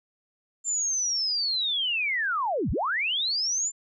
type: linear two-way sweep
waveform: sine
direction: down then up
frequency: 7300 to 38.89 to 7300 Hz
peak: -24 dBFS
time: 0.64-3.72 s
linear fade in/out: 50 ms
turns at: 2.71 s
effects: none